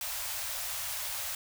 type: band-stop noise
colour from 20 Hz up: white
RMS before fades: -36 dBFS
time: 0.01-1.35 s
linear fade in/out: 2 ms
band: 120 to 550 Hz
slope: 96 dB/octave
effects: none